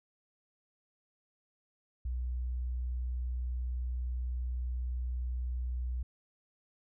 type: tone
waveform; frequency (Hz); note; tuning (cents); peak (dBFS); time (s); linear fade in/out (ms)
sine; 61.74; B1; 0; -32; 2.05-6.03; 5
effects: none